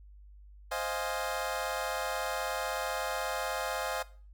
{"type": "chord", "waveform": "25% pulse", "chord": "F minor seventh", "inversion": "second", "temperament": "equal", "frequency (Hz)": [523.3, 622.3, 698.5, 830.6], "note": ["C5", "Eb5", "F5", "Ab5"], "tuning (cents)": [0, 0, 0, 0], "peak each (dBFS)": -34, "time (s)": [0.71, 4.03], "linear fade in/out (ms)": 10, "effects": ["noise-tail reverb RT60 0.4 s tail -18 dB re dry", "added 50 Hz sine -50 dBFS peak until 4.33 s"]}